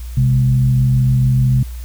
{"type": "tone with frequency modulation", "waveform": "sine", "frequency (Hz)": 128.8, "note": "C3", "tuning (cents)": -27, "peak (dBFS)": -10, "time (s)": [0.17, 1.63], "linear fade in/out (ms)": 5, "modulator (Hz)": 75.5, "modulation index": 0.46, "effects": ["added 60 Hz sine -25 dBFS peak until 1.84 s", "white hiss -43 dBFS RMS until 1.84 s"]}